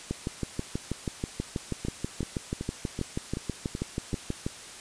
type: two click trains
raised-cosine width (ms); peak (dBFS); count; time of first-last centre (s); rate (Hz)
3; -19 / -16; 7 / 28; 1.85-4.131 / 0.11-4.465; 2.63 / 6.2
effects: white hiss -44 dBFS RMS until 4.8 s + resampled to 22050 Hz